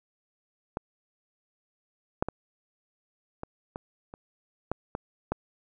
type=clicks; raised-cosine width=1 ms; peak=-16 / -10 / -17 / -21 / -21 / -28 / -14 / -17 / -13 dBFS; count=9; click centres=0.771 / 2.225 / 2.286 / 3.434 / 3.759 / 4.139 / 4.716 / 4.951 / 5.32 s; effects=none